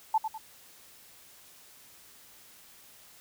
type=tone with echo; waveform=sine; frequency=880 Hz; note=A5; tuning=in tune; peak=-21 dBFS; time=0.14-0.18 s; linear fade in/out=5 ms; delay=100 ms; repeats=2; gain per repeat=-8 dB; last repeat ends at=0.38 s; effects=white hiss -55 dBFS RMS until 3.2 s